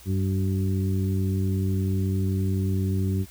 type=harmonic tone with a mistuned harmonic; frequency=96.1 Hz; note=G2; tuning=34 cents flat; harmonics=1 / 2 / 3 / 4; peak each=-23 / -28 / -34 / -35 dBFS; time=0.05-3.26 s; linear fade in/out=50 ms; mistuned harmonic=4; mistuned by=-20 cents; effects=added 60 Hz sine -50 dBFS peak until 3.3 s + white hiss -50 dBFS RMS until 3.3 s